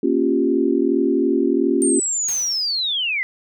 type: chord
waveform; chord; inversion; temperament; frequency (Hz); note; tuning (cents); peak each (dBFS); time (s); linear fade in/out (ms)
sine; G half-diminished seventh; first; equal with one note detuned; 235.7 / 277.2 / 349.2 / 392; Bb3 / Db4 / F4 / G4; +19 / 0 / 0 / 0; -23 / -19 / -20 / -22; 0.03-2; 5
type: linear sweep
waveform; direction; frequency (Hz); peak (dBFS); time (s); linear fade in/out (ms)
sine; down; 8870 to 1975.5; -19; 1.82-3.23; 0
type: noise with exponential decay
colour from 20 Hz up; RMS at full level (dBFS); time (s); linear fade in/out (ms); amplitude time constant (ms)
white; -32; 2.28-2.97; 5; 150
effects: none